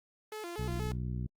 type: tone with vibrato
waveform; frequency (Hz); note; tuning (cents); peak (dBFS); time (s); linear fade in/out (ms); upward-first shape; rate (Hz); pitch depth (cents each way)
sawtooth; 385.1; G4; -31; -35; 0.32-0.92; 2; square; 4.2; 190
type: harmonic tone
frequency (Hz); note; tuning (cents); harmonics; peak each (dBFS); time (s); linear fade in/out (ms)
61.74; B1; 0; 1 / 2 / 3 / 4 / 5 / 6; -37 / -36 / -41 / -49 / -53 / -55; 0.58-1.27; 10
effects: Opus 32 kbps